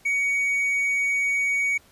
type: tone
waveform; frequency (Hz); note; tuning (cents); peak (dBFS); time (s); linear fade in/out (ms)
triangle; 2246; C#7; +22; -19; 0.05-1.78; 10
effects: pink hiss -56 dBFS RMS until 1.91 s + resampled to 32000 Hz